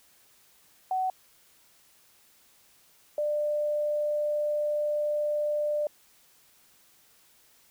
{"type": "tone pair in turn", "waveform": "sine", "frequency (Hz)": [750, 595.3], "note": ["F#5", "D5"], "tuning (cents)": [23, 23], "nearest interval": "major third", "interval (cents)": 400, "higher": "first", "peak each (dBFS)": -25, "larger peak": "neither", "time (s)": [[0.91, 1.1], [3.18, 5.87]], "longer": "second", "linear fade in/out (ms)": 2, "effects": ["white hiss -61 dBFS RMS until 7.7 s"]}